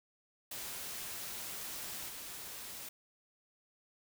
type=noise with level steps; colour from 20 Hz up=white; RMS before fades=-43 / -46 dBFS; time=0.51-2.89 s; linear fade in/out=5 ms; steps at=2.08 s; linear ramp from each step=10 ms; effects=none